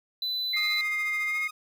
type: tone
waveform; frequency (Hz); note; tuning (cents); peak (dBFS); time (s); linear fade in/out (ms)
triangle; 4000; B7; +21; -26; 0.22-0.81; 2
type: tone with pitch glide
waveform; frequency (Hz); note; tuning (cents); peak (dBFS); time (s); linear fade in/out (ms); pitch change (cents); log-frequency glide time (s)
sine; 2100 to 2140; C7 to C7; +6 to +38; -26; 0.53-1.48; 10; +32; 1.27-1.37
type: tone with tremolo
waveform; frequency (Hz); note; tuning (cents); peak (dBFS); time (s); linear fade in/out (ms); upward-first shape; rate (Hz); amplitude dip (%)
sawtooth; 1244.5; D#6; 0; -32; 0.56-1.51; 10; sine; 14; 55
effects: none